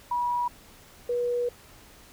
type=tone pair in turn; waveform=sine; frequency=969 / 484.5 Hz; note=B5 / B4; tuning=-33 / -33 cents; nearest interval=octave; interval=1200 cents; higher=first; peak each=-24 dBFS; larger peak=neither; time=0.11-0.48 / 1.09-1.49 s; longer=second; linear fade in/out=5 ms; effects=pink hiss -52 dBFS RMS until 2.12 s